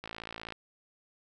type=click train; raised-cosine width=0.3 ms; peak=-24 dBFS; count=28; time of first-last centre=0.04-0.523 s; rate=55.9 Hz; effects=none